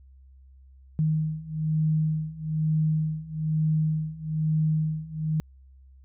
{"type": "beating tone pair", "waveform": "sine", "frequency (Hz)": [155.4, 156.5], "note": ["D#3", "D#3"], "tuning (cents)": [-2, 10], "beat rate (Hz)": 1.1, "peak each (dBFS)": [-27, -25], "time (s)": [0.99, 5.4], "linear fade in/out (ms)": 0, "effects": ["added 66 Hz sine -49 dBFS peak until 6.04 s"]}